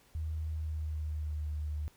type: tone with pitch glide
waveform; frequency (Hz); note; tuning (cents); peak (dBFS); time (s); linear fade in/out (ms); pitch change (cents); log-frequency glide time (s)
sine; 78.7 to 75.41; D#2 to D2; +20 to +46; -33; 0.15-1.88; 0; -74; 0.43-1.51
effects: pink hiss -64 dBFS RMS until 1.96 s